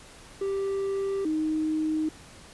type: tone pair in turn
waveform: triangle / sine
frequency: 392 / 311.9 Hz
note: G4 / D#4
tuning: 0 / +4 cents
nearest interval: major third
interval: 396 cents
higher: first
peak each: -24 dBFS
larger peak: neither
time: 0.41-1.25 / 1.25-2.09 s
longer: neither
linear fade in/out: 5 ms
effects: pink hiss -49 dBFS RMS until 2.53 s + resampled to 24000 Hz